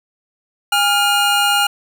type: tone cluster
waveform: square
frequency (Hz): 817 / 1400 / 2850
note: G#5 / F6 / F7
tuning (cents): -29 / +4 / +34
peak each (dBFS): -18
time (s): 0.72-1.67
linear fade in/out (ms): 5
effects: none